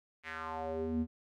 square tone with band-pass filter sweep, 80.5 Hz, E2, 41 cents flat, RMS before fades -37 dBFS, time 0.23-1.07 s, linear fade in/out 50 ms, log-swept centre 2200 to 190 Hz, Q 3.4, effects none

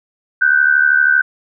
sine tone pair together, 1480 / 1552.7 Hz, F#6 / G6, 0 / -17 cents, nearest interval minor second, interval 83 cents, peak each -12 dBFS, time 0.41-1.22 s, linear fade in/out 10 ms, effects none

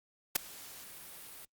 white noise with ADSR envelope, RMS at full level -25 dBFS, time 0.35-1.45 s, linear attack 10 ms, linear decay 8 ms, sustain -24 dB, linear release 3 ms, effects Opus 48 kbps

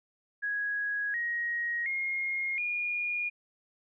sine tone with pitch steps, 1661.2 / 1886.3 / 2142 / 2432 Hz, G#6 / A#6 / C7 / D#7, 0 / +20 / +40 / -40 cents, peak -29 dBFS, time 0.42-3.3 s, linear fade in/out 20 ms, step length 720 ms, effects none

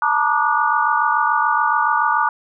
sine tone cluster, 877 / 944 / 1163 / 1210 / 1458 Hz, A5 / A#5 / D6 / D#6 / F#6, -6 / +22 / -17 / -49 / -26 cents, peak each -21 dBFS, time 0.02-2.29 s, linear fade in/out 2 ms, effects none

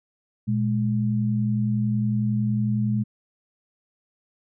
sine tone pair together, 118.8 / 209.7 Hz, A#2 / G#3, +33 / +17 cents, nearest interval minor seventh, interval 984 cents, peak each -23 dBFS, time 0.47-3.04 s, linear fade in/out 20 ms, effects none

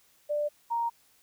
sine tone pair in turn, 591 / 933.2 Hz, D5 / A#5, +11 / +2 cents, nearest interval minor sixth, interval 791 cents, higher second, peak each -26 dBFS, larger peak neither, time 0.29-0.49 / 0.7-0.9 s, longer neither, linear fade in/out 20 ms, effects white hiss -64 dBFS RMS until 1.22 s

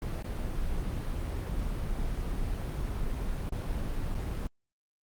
brown noise with dropouts, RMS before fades -32 dBFS, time 0.02-4.47 s, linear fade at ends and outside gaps 1 ms, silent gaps 0.225-0.243 / 3.493-3.523 / 4.145-4.15 s, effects Opus 32 kbps

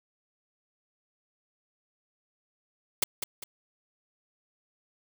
white noise with echo, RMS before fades -24 dBFS, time 3.02-3.04 s, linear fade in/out 5 ms, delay 200 ms, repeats 2, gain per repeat -8 dB, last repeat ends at 3.44 s, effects none

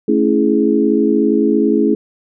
sine chord, A major seventh, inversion none, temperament equal with one note detuned, 220 / 277.2 / 329.6 / 418.4 Hz, A3 / C#4 / E4 / G#4, 0 / 0 / 0 / +13 cents, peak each -16 dBFS, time 0.08-1.95 s, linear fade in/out 5 ms, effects none

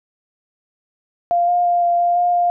sine tone with pitch steps, 695 / 707 / 700 / 694 / 698 / 707 / 702 Hz, F5 / F5 / F5 / F5 / F5 / F5 / F5, -9 / +21 / +4 / -11 / -1 / +21 / +9 cents, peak -13 dBFS, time 1.31-2.5 s, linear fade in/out 0 ms, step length 170 ms, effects none

